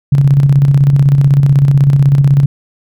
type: tone with tremolo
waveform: sine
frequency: 139.7 Hz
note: C#3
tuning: 14 cents sharp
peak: -3 dBFS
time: 0.12-2.46 s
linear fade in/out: 5 ms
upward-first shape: square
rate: 16 Hz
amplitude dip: 45%
effects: none